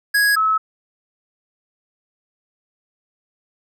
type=tone pair in turn; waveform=square / sine; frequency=1661.2 / 1294.6 Hz; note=G#6 / E6; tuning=0 / -32 cents; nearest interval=major third; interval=432 cents; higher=first; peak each=-14 dBFS; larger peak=neither; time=0.14-0.36 / 0.36-0.58 s; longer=neither; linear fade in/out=10 ms; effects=none